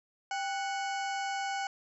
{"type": "harmonic tone with a mistuned harmonic", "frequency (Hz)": 740, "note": "F#5", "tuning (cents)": 0, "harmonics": [1, 2, 3, 4, 6, 7, 8, 9, 10], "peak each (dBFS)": [-33, -39, -43, -45, -49, -50, -51, -52, -53], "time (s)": [0.31, 1.67], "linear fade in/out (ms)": 2, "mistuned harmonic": 1, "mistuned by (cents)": 110, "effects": []}